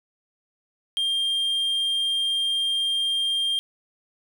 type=tone; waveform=triangle; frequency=3198 Hz; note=G7; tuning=34 cents sharp; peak=-20 dBFS; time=0.97-3.59 s; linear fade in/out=0 ms; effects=none